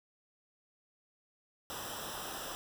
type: noise with comb filter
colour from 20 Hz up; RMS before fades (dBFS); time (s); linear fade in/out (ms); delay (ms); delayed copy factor
pink; -42; 1.7-2.55; 0; 0.45; -0.8
effects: none